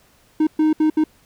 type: tone bursts at uneven times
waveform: triangle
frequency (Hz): 310.4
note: D#4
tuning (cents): -4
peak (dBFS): -11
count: 4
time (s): 0.4-0.47 / 0.59-0.73 / 0.8-0.9 / 0.97-1.04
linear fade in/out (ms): 5
effects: pink hiss -56 dBFS RMS until 1.25 s